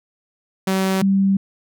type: tone pair in turn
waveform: sawtooth / sine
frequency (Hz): 190.5 / 194.84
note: G3 / G3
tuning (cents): -49 / -10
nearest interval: unison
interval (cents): 39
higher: second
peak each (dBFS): -13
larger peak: neither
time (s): 0.67-1.02 / 1.02-1.37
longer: neither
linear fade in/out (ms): 5
effects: none